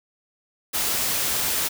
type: noise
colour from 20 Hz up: white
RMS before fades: -24 dBFS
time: 0.73-1.69 s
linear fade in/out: 20 ms
effects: none